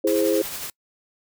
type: chord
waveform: sine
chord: E augmented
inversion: none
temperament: equal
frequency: 329.6 / 415.3 / 523.3 Hz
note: E4 / G#4 / B#4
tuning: 0 / 0 / 0 cents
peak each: -22 dBFS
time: 0.04-0.42 s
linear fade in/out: 5 ms
type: noise with tremolo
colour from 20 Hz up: white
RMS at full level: -31 dBFS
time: 0.07-0.7 s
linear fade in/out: 2 ms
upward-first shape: sine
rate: 11 Hz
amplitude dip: 35%
effects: noise-tail reverb RT60 0.1 s tail -26 dB re dry